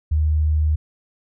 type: tone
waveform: sine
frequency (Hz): 76.8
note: D#2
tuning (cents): -22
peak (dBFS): -15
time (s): 0.11-0.76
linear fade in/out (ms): 10
effects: none